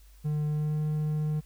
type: tone with pitch glide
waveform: triangle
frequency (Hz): 150.4 to 152.41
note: D3 to D#3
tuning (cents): +42 to -35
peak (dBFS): -24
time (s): 0.24-1.41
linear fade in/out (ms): 20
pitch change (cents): +23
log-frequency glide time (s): 0.47-0.81
effects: added 50 Hz sine -51 dBFS peak until 1.45 s + white hiss -63 dBFS RMS until 1.45 s